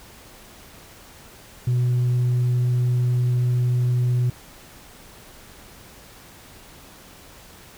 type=tone; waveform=sine; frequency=123.47 Hz; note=B2; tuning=in tune; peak=-15 dBFS; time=1.67-4.3 s; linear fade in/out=5 ms; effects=tanh soft clip ceiling -16 dBFS + pink hiss -46 dBFS RMS until 7.77 s